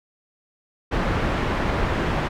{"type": "low-pass noise", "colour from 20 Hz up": "pink", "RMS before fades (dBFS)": -23, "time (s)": [0.91, 2.29], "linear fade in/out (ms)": 20, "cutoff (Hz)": 2000, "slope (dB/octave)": 12, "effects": []}